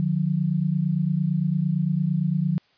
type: tone pair together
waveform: sine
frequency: 151 / 179.82 Hz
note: D3 / F#3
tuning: +48 / -49 cents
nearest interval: minor third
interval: 303 cents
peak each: -23 dBFS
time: 0-2.58 s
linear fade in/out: 0 ms
effects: white hiss -62 dBFS RMS until 2.77 s + resampled to 11025 Hz